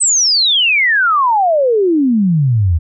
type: exponential sweep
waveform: sine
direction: down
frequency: 8372 to 77.3 Hz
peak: -9 dBFS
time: 0-2.79 s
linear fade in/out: 20 ms
effects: none